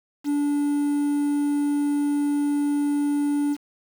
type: tone with quantisation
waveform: triangle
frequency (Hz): 289.5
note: D4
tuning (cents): -25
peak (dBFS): -18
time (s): 0.24-3.57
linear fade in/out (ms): 50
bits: 7
effects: none